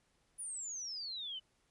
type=exponential sweep; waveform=sine; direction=down; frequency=9956 to 2960 Hz; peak=-40 dBFS; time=0.38-1.4 s; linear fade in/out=20 ms; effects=pink hiss -75 dBFS RMS until 1.7 s + resampled to 24000 Hz